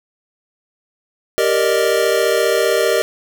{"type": "chord", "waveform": "square", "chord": "Eb major seventh", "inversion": "first", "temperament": "equal", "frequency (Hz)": [392, 466.2, 587.3, 622.3], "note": ["G4", "Bb4", "D5", "Eb5"], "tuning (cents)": [0, 0, 0, 0], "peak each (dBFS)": [-20, -18, -22, -20], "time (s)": [1.38, 3.02], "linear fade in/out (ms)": 0, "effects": []}